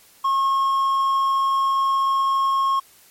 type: tone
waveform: triangle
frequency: 1084 Hz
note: C#6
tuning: 39 cents flat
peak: -15 dBFS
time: 0.24-2.8 s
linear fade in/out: 10 ms
effects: white hiss -52 dBFS RMS until 3.1 s + MP3 64 kbps